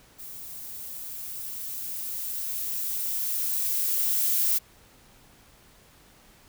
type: noise with level ramp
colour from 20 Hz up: violet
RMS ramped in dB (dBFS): -41 to -23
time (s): 0.18-4.59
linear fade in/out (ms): 20
effects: pink hiss -56 dBFS RMS until 6.48 s